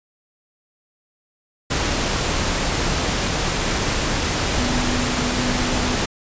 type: tone in noise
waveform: sine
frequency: 246.9 Hz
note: B3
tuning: in tune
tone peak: -25 dBFS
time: 4.58-5.96 s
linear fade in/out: 10 ms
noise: pink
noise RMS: -21 dBFS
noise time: 1.7-6.06 s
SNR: -7 dB
effects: resampled to 16000 Hz

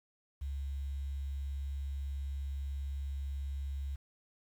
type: tone with quantisation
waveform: sine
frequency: 69.2 Hz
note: C#2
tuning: 2 cents flat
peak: -35 dBFS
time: 0.41-3.96 s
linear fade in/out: 10 ms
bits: 10
effects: none

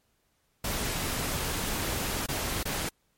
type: noise with dropouts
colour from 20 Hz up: pink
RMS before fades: -31 dBFS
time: 0.64-2.89 s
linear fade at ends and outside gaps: 5 ms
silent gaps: 2.262-2.286 / 2.631-2.653 s
effects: pink hiss -72 dBFS RMS until 3.17 s + MP3 64 kbps

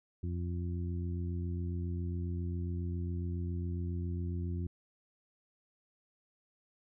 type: harmonic tone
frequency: 87.31 Hz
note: F2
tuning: in tune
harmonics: 1 / 2 / 3 / 4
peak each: -34 / -41 / -46 / -47 dBFS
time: 0.23-4.67 s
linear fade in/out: 5 ms
effects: none

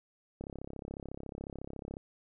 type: click train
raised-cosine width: 2 ms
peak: -28 dBFS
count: 54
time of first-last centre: 0.41-1.969 s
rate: 34 Hz
effects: none

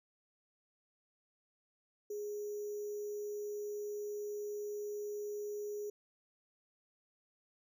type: tone with sample-and-hold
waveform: sine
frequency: 415.3 Hz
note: G#4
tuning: in tune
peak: -38 dBFS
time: 2.1-5.9 s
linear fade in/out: 5 ms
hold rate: 6300 Hz
effects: none

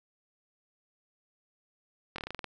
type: slowing click train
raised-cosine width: 0.3 ms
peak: -21 dBFS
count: 9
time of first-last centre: 2.16-2.443 s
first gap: 23 ms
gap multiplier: 1.12
effects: none

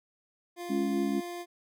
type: tone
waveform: 25% pulse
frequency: 349.2 Hz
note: F4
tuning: in tune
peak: -33 dBFS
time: 0.56-1.46 s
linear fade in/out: 50 ms
type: chord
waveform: sine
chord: Db major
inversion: second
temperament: equal with one note detuned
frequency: 207.7 / 277.2 / 344.4 Hz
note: Ab3 / Db4 / F4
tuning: 0 / 0 / -24 cents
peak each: -31 / -30 / -32 dBFS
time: 0.69-1.21 s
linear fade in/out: 20 ms
effects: none

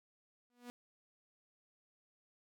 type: tone with exponential growth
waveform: sawtooth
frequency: 243.4 Hz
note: B3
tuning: 25 cents flat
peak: -40 dBFS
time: 0.5-0.7 s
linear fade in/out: 0 ms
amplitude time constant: 43 ms
effects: none

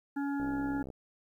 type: harmonic tone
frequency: 281.5 Hz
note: C#4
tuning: 27 cents sharp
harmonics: 1 / 3 / 5 / 6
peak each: -31 / -41 / -45 / -47 dBFS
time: 0.16-0.83 s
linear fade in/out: 10 ms
type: click train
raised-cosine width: 2 ms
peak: -30 dBFS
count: 34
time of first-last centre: 0.4-0.902 s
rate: 65.7 Hz
effects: 11-bit

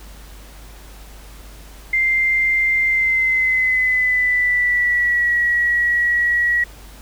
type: tone with pitch glide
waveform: sine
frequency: 2093 to 1919.3 Hz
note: C7 to B6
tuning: 0 to -50 cents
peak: -14 dBFS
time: 1.93-6.64 s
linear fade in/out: 5 ms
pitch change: -150 cents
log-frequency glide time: 2.84-5.35 s
effects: added 50 Hz sine -38 dBFS peak until 7.01 s + pink hiss -44 dBFS RMS until 7.01 s

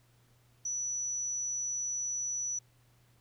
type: tone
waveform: sine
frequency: 5920 Hz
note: F#8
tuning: in tune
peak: -32 dBFS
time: 0.65-2.59 s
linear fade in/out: 5 ms
effects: added 120 Hz sine -64 dBFS peak until 3.2 s + pink hiss -69 dBFS RMS until 3.2 s

